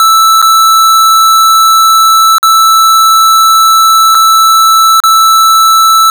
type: tone with dropouts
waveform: square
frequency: 1318.5 Hz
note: E6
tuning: in tune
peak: -3 dBFS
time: 0-6.1 s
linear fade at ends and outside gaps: 1 ms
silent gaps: 0.417-0.425 / 2.383-2.429 / 4.147-4.151 / 5.002-5.037 s
effects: none